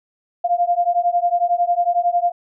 sine beating tone pair, 694 / 705 Hz, F5 / F5, -11 / +16 cents, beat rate 11 Hz, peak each -18 dBFS, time 0.44-2.32 s, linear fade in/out 10 ms, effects none

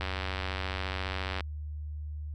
click train, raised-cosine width 0.3 ms, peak -17 dBFS, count 133, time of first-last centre 0.01-1.407 s, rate 94.5 Hz, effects added 75 Hz sine -35 dBFS peak until 2.34 s

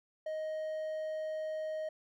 triangle tone, 625 Hz, D#5, 8 cents sharp, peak -33 dBFS, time 0.26-1.89 s, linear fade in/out 5 ms, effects none

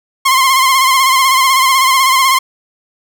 sawtooth tone with vibrato, 1057 Hz, C6, 17 cents sharp, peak -4 dBFS, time 0.25-2.39 s, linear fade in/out 10 ms, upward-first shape sine, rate 16 Hz, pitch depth 55 cents each way, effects none

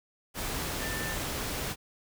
sine tone in noise, 1782 Hz, A6, 22 cents sharp, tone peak -37 dBFS, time 0.79-1.17 s, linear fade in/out 50 ms, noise pink, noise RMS -34 dBFS, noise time 0.34-1.76 s, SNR -6 dB, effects none

